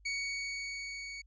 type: tone with level ramp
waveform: sawtooth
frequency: 2237 Hz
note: C#7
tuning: 15 cents sharp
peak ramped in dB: -29 to -38 dBFS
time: 0.05-1.22 s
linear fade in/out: 10 ms
effects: added 50 Hz sine -58 dBFS peak until 1.26 s + resampled to 16000 Hz